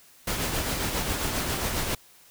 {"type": "noise with tremolo", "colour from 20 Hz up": "pink", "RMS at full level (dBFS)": -27, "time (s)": [0.27, 1.95], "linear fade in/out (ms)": 5, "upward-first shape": "sine", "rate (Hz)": 7.4, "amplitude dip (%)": 35, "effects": ["white hiss -55 dBFS RMS until 2.3 s"]}